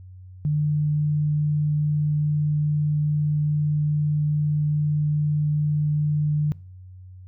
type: tone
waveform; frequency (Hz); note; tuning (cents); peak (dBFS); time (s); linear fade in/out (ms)
sine; 149.6; D3; +32; -19; 0.45-6.52; 0
effects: noise-tail reverb RT60 0.5 s tail -23 dB re dry + added 92 Hz sine -40 dBFS peak until 7.27 s